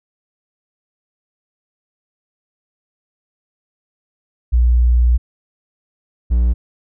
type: tone pair in turn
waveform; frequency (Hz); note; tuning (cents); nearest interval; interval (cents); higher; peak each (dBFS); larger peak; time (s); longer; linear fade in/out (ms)
sine / triangle; 60.1 / 59.48; B1 / A#1; -46 / +36; unison; 18; first; -9; neither; 4.52-5.18 / 6.3-6.54; first; 20
effects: none